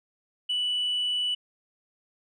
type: tone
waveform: sine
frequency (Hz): 2963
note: F#7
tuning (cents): +2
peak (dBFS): -23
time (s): 0.49-1.35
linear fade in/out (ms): 10
effects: tanh soft clip ceiling -22 dBFS